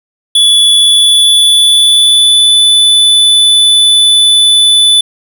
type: tone with pitch glide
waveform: square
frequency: 3432 to 3490 Hz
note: A7 to A7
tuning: -44 to -15 cents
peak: -4 dBFS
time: 0.35-5.01 s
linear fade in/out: 5 ms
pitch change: +29 cents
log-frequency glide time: 0.7-2.61 s
effects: none